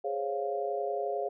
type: chord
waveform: sine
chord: Db major seventh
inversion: second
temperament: equal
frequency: 415.3 / 523.3 / 554.4 / 698.5 Hz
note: Ab4 / C5 / Db5 / F5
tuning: 0 / 0 / 0 / 0 cents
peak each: -34 / -40 / -35 / -34 dBFS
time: 0.04-1.29 s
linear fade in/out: 10 ms
effects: none